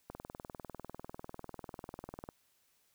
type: click train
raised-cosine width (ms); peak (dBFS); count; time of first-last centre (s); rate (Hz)
1; -29; 45; 0.1-2.289; 20.1
effects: white hiss -73 dBFS RMS until 2.94 s